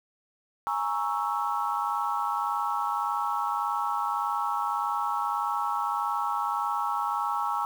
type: chord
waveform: sine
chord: A# half-diminished seventh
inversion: third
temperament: equal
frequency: 830.6 / 932.3 / 1108.7 / 1318.5 Hz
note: G#5 / A#5 / C#6 / E6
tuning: 0 / 0 / 0 / 0 cents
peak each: -31 dBFS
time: 0.67-7.65 s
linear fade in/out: 0 ms
effects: tanh soft clip ceiling -15 dBFS + 8-bit